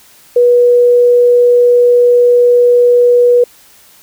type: tone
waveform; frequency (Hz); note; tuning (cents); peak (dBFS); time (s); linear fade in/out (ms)
sine; 486.1; B4; -28; -4; 0.36-3.44; 5
effects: white hiss -43 dBFS RMS until 4.02 s